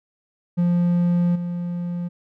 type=tone with level steps; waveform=triangle; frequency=174.61 Hz; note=F3; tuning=in tune; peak=-14 / -22 dBFS; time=0.57-2.09 s; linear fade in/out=20 ms; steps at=1.35 s; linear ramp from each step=10 ms; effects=none